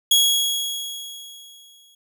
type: tone with exponential decay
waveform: sawtooth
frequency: 3325 Hz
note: G#7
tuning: 1 cent sharp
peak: -9 dBFS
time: 0.11-1.95 s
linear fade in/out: 5 ms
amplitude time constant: 400 ms
effects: none